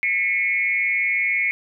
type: tone with frequency modulation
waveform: sine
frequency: 2190 Hz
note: C#7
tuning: 22 cents flat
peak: -18 dBFS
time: 0.03-1.51 s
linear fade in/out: 0 ms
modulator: 186 Hz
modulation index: 0.82
effects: none